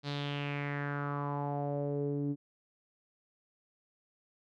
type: tone with low-pass filter sweep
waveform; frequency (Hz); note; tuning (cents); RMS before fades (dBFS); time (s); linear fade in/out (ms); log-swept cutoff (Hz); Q
sawtooth; 143.6; D3; -39; -35; 0.03-2.36; 50; 4300 to 300; 4.1
effects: none